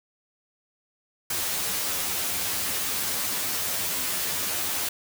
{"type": "noise with comb filter", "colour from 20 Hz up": "white", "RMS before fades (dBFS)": -28, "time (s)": [1.3, 4.89], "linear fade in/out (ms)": 5, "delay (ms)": 11, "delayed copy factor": 1, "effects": []}